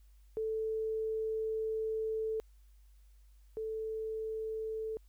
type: tone pair in turn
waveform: sine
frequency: 440 / 440 Hz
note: A4 / A4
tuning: 0 / 0 cents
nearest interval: unison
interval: 0 cents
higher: neither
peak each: -32 / -35 dBFS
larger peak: first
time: 0.37-2.4 / 3.57-4.97 s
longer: first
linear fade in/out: 0 ms
effects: added 50 Hz sine -57 dBFS peak until 5.08 s + white hiss -75 dBFS RMS until 5.08 s